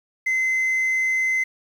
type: tone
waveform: sine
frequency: 2056 Hz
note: C7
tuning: 31 cents flat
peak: -16 dBFS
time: 0.26-1.44 s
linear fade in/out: 10 ms
effects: tanh soft clip ceiling -18 dBFS + 8-bit